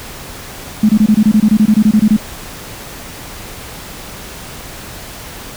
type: tone bursts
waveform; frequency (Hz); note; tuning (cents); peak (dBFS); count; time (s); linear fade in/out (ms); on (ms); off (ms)
sine; 213.9; A3; -49; -5; 16; 0.83-2.166; 5; 61; 24
effects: pink hiss -30 dBFS RMS until 5.56 s